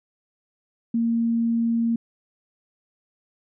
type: tone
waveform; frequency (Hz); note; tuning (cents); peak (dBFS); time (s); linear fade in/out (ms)
sine; 231.1; A#3; -15; -19; 0.94-1.96; 5
effects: none